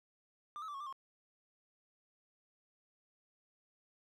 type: tone with pitch steps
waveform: triangle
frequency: 1192 / 1288 / 1168 / 1098 / 1182 / 1074 Hz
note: D6 / E6 / D6 / C#6 / D6 / C6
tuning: +25 / -41 / -10 / -17 / +11 / +45 cents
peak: -40 dBFS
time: 0.56-0.926 s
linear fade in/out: 0 ms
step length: 61 ms
effects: none